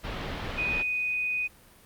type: low-pass noise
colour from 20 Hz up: pink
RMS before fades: -35 dBFS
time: 0.03-0.83 s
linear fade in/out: 20 ms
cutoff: 3800 Hz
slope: 24 dB/octave
type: tone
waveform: sine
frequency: 2489 Hz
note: D#7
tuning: in tune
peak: -26 dBFS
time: 0.57-1.48 s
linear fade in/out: 20 ms
effects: pink hiss -55 dBFS RMS until 1.85 s + Opus 48 kbps